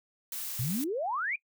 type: noise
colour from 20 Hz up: blue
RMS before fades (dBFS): -37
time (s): 0.32-0.84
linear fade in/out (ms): 2
type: exponential sweep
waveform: sine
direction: up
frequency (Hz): 110.7 to 2489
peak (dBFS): -29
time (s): 0.59-1.36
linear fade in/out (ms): 5
effects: noise-tail reverb RT60 0.1 s tail -22 dB re dry